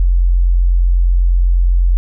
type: tone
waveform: sine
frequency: 44.08 Hz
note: F1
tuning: 17 cents sharp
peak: -8 dBFS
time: 0-1.97 s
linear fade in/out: 0 ms
effects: none